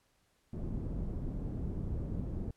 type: low-pass noise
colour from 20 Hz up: pink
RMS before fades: -37 dBFS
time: 0.53-2.51 s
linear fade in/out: 5 ms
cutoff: 260 Hz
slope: 12 dB/octave
effects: pink hiss -73 dBFS RMS until 2.56 s + low-pass 12000 Hz 12 dB/octave